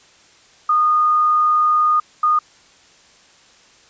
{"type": "tone bursts at uneven times", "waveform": "sine", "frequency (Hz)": 1228, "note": "D#6", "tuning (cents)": -23, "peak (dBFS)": -12, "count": 2, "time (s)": [[0.69, 2], [2.23, 2.39]], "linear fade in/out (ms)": 5, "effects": ["white hiss -50 dBFS RMS until 3.89 s", "resampled to 16000 Hz"]}